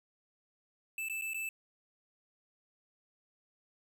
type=tone with dropouts; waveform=square; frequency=2637 Hz; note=E7; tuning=in tune; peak=-36 dBFS; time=0.98-1.49 s; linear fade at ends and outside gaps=2 ms; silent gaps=1.086-1.097 / 1.213-1.22 / 1.335-1.344 s; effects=none